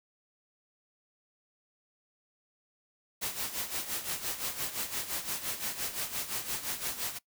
white noise with tremolo, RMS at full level -33 dBFS, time 3.21-7.19 s, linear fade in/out 20 ms, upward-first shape sine, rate 5.8 Hz, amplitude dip 70%, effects noise-tail reverb RT60 0.1 s tail -21 dB re dry

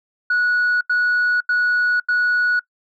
sine tone bursts, 1465 Hz, F#6, 18 cents flat, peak -13 dBFS, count 4, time 0.3-2.595 s, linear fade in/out 5 ms, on 510 ms, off 85 ms, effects noise-tail reverb RT60 0.1 s tail -23 dB re dry + tanh soft clip ceiling -13 dBFS

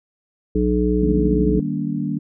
harmonic tone, 61 Hz, B1, 21 cents flat, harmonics 1 / 3 / 5 / 7, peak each -21 / -21 / -21 / -21 dBFS, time 0.55-1.6 s, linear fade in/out 5 ms
sine chord, Eb major seventh, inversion none, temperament equal with one note detuned, 155.56 / 196 / 233.1 / 286.5 Hz, Eb3 / G3 / Bb3 / D4, 0 / 0 / 0 / -43 cents, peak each -26 dBFS, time 1.01-2.19 s, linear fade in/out 10 ms
effects none

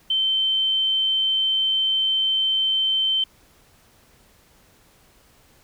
sine tone, 3097 Hz, G7, 22 cents flat, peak -18 dBFS, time 0.1-3.24 s, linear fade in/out 5 ms, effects pink hiss -56 dBFS RMS until 5.63 s

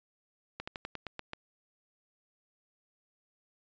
slowing click train, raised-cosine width 0.3 ms, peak -22 dBFS, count 8, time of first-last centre 0.6-1.334 s, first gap 75 ms, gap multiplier 1.11, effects resampled to 16000 Hz

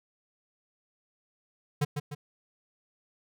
square tone with echo, 146.83 Hz, D3, in tune, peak -24 dBFS, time 1.81-1.85 s, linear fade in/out 10 ms, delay 150 ms, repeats 2, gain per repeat -6 dB, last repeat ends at 2.15 s, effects none

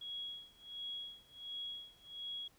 sine tone with tremolo, 3322 Hz, G#7, in tune, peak -40 dBFS, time 0.01-2.48 s, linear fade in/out 5 ms, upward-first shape sine, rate 1.4 Hz, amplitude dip 95%, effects pink hiss -69 dBFS RMS until 2.58 s

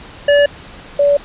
square / sine tone pair in turn, 576 / 573.2 Hz, D5 / D5, -34 / -42 cents, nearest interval unison, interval 8 cents, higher first, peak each -8 dBFS, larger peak neither, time 0.28-0.46 / 0.99-1.17 s, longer neither, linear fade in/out 5 ms, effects pink hiss -36 dBFS RMS until 1.24 s + resampled to 8000 Hz

